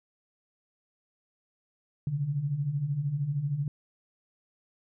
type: beating tone pair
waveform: sine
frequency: 133.3 / 146.3 Hz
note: C3 / D3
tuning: +33 / -6 cents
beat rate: 13 Hz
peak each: -34 / -28 dBFS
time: 2.07-3.68 s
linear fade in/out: 2 ms
effects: none